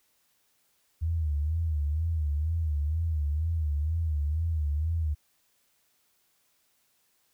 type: tone with vibrato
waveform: sine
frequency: 77.78 Hz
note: D#2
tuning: in tune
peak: -25 dBFS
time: 1.01-5.15 s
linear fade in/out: 20 ms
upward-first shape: sine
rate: 2.1 Hz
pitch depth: 120 cents each way
effects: white hiss -70 dBFS RMS until 7.33 s